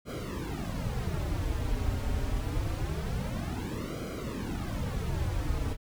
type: noise with flanger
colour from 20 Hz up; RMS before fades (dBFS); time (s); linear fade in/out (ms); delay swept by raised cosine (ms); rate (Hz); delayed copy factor
brown; -32; 0.05-5.77; 50; 1.1 to 6; 0.25; -1
effects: none